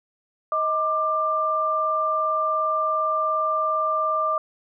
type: tone pair together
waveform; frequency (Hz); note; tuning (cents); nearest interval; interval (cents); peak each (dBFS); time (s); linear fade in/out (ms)
sine; 629.3 / 1188; D#5 / D6; +19 / +20; major seventh; 1101; -26 / -21; 0.52-4.38; 2
effects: none